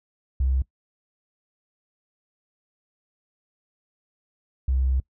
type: tone pair in turn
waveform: triangle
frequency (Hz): 65.41 / 65.06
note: C2 / C2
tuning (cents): 0 / -9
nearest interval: unison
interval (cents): 9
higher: first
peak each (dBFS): -15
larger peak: neither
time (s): 0.4-0.62 / 4.68-5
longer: second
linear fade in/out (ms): 5
effects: noise-tail reverb RT60 0.1 s tail -23 dB re dry + tanh soft clip ceiling -17 dBFS